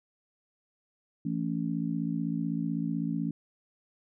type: harmonic tone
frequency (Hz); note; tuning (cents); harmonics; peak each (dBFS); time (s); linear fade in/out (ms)
55.9; A1; +28; 3 / 4 / 5; -32 / -33 / -33; 1.25-3.31; 5
effects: none